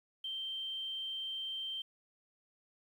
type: tone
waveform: sine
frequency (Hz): 3136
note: G7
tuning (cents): 0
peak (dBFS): -37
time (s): 0.24-1.82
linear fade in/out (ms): 5
effects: 11-bit